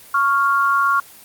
sine tone pair together, 1108.7 / 1396.9 Hz, C#6 / F6, 0 / 0 cents, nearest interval major third, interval 400 cents, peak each -16 / -17 dBFS, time 0.14-1 s, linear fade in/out 5 ms, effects white hiss -43 dBFS RMS until 1.24 s + Opus 24 kbps

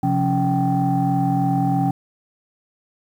sine tone cluster, 132.1 / 175.3 / 279.2 / 776 Hz, C3 / F3 / C#4 / G5, +17 / +7 / +13 / -18 cents, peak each -21 dBFS, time 0.03-1.91 s, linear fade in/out 5 ms, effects tanh soft clip ceiling -10 dBFS + 8-bit

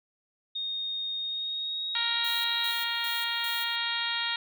sine tone with pitch glide, 3700 to 3833 Hz, A#7 to A#7, -14 to +47 cents, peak -30 dBFS, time 0.55-2.72 s, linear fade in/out 10 ms, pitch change +61 cents, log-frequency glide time 1.17-2.38 s
harmonic tone, 467.4 Hz, A#4, 5 cents sharp, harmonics 2 / 3 / 4 / 5 / 6 / 7 / 8 / 9, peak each -38 / -37 / -35 / -39 / -38 / -34 / -35 / -38 dBFS, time 1.95-4.36 s, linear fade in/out 2 ms
violet noise with tremolo, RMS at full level -40 dBFS, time 2.24-3.76 s, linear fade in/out 5 ms, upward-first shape square, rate 2.5 Hz, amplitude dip 75%
effects none

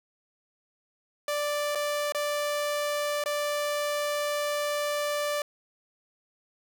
sawtooth tone with dropouts, 587.3 Hz, D5, in tune, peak -23 dBFS, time 1.28-5.42 s, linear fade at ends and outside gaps 2 ms, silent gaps 1.75-1.755 / 2.122-2.147 / 3.239-3.259 s, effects none

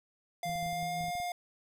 square tone with pitch glide, 698.5 to 708.3 Hz, F5 to F5, 0 to +24 cents, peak -34 dBFS, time 0.43-1.32 s, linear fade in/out 2 ms, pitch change +24 cents, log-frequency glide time 0.63-0.89 s
triangle tone with tremolo, 164.81 Hz, E3, in tune, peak -37 dBFS, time 0.45-1.11 s, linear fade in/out 10 ms, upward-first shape sine, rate 5.9 Hz, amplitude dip 40%
clicks, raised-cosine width 5 ms, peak -38 dBFS, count 11, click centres 0.495 / 0.556 / 0.628 / 0.662 / 0.729 / 0.829 / 1.009 / 1.041 / 1.083 / 1.153 / 1.201 s
effects none

